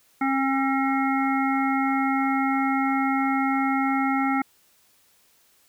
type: harmonic tone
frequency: 269.7 Hz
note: C#4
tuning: 47 cents flat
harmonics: 1 / 3 / 5 / 7 / 8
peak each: -23 / -26 / -28 / -35 / -31 dBFS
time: 0.21-4.42 s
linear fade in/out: 5 ms
effects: white hiss -61 dBFS RMS until 5.68 s